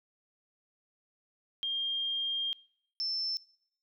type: tone pair in turn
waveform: sine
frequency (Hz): 3209 / 5313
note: G7 / E8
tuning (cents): +40 / +13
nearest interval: major sixth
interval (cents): 873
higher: second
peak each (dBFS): -30 / -30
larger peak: neither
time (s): 1.63-2.53 / 3-3.37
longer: first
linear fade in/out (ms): 0
effects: noise-tail reverb RT60 0.7 s tail -24 dB re dry